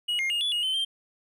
triangle tone with pitch steps, 2902 / 2127 / 2845 / 3432 / 2875 / 3067 / 3159 Hz, F#7 / C7 / F7 / A7 / F7 / G7 / G7, -34 / +28 / +31 / -44 / +50 / -38 / +13 cents, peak -23 dBFS, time 0.08-0.85 s, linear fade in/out 10 ms, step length 110 ms, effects none

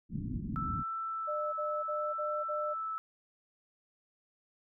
white low-pass noise, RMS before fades -37 dBFS, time 0.09-0.84 s, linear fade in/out 50 ms, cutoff 270 Hz, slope 48 dB/octave
sine tone with vibrato, 1318.5 Hz, E6, in tune, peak -34 dBFS, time 0.56-2.98 s, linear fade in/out 0 ms, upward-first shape sine, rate 0.69 Hz, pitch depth 15 cents each way
sine tone bursts, 602 Hz, D5, 43 cents sharp, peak -34 dBFS, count 5, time 1.27-2.742 s, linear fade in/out 20 ms, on 260 ms, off 43 ms
effects none

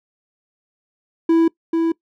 triangle tone pair in turn, 329.6 / 329.6 Hz, E4 / E4, 0 / 0 cents, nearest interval unison, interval 0 cents, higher neither, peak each -9 / -13 dBFS, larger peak first, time 1.29-1.48 / 1.73-1.92 s, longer neither, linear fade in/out 5 ms, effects noise-tail reverb RT60 0.1 s tail -22 dB re dry

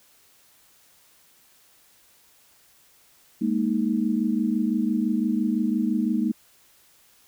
sine chord, Ab suspended second, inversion none, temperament just, 207.7 / 233.6 / 311.5 Hz, Ab3 / Bb3 / Eb4, 0 / +4 / +2 cents, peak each -25 / -24 / -27 dBFS, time 3.41-6.32 s, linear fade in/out 10 ms, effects white hiss -58 dBFS RMS until 7.27 s

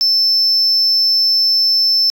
sine tone, 5300 Hz, E8, 9 cents sharp, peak -8 dBFS, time 0.01-2.1 s, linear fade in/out 0 ms, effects tanh soft clip ceiling -9 dBFS

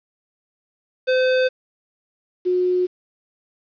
square / sine tone pair in turn, 513 / 362.7 Hz, C5 / F#4, -34 / -34 cents, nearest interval tritone, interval 600 cents, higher first, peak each -16 dBFS, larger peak neither, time 1.07-1.49 / 2.45-2.87 s, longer neither, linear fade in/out 20 ms, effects resampled to 11025 Hz + 8-bit

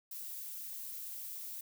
violet noise, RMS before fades -44 dBFS, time 0.11-1.61 s, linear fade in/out 5 ms, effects none

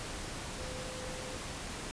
sine tone in noise, 512 Hz, C5, 38 cents flat, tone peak -45 dBFS, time 0.58-1.37 s, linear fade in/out 0 ms, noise pink, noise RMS -41 dBFS, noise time 0-1.91 s, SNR -7 dB, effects resampled to 22050 Hz

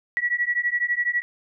sine beating tone pair, 1928 / 1940 Hz, B6 / B6, -42 / -31 cents, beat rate 12 Hz, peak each -24 dBFS, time 0.17-1.22 s, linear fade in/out 0 ms, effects none

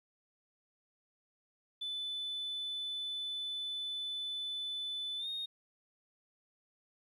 sine tone with pitch glide, 3500 to 3708 Hz, A7 to A#7, -10 to -10 cents, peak -35 dBFS, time 1.81-5.46 s, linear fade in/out 10 ms, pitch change +100 cents, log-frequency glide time 5.18-5.28 s, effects tanh soft clip ceiling -33 dBFS + 12-bit

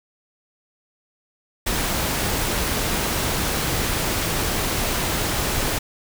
pink noise, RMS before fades -23 dBFS, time 1.66-5.79 s, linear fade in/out 10 ms, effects none

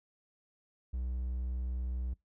triangle tone, 62.3 Hz, B1, 16 cents sharp, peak -31 dBFS, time 0.93-2.14 s, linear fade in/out 10 ms, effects noise-tail reverb RT60 0.2 s tail -25 dB re dry

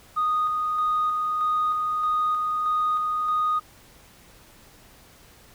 sine tone with tremolo, 1239 Hz, D#6, 8 cents flat, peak -19 dBFS, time 0.16-3.6 s, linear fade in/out 20 ms, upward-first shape square, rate 1.6 Hz, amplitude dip 30%, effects tanh soft clip ceiling -17 dBFS + pink hiss -52 dBFS RMS until 5.54 s

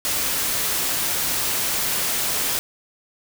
white noise, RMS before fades -23 dBFS, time 0.05-2.59 s, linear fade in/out 0 ms, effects none

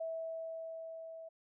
sine tone with level ramp, 652 Hz, E5, 19 cents flat, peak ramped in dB -36 to -46 dBFS, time 0-1.29 s, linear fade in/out 10 ms, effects none

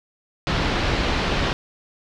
pink low-pass noise, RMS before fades -22 dBFS, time 0.47-1.53 s, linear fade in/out 0 ms, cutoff 4500 Hz, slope 24 dB/octave, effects none

